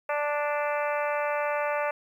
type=harmonic tone; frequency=293.7 Hz; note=D4; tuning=in tune; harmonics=2 / 3 / 4 / 5 / 6 / 7 / 8 / 9; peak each=-28 / -32 / -34 / -36 / -38 / -39 / -40 / -41 dBFS; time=0.09-1.91 s; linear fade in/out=5 ms; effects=10-bit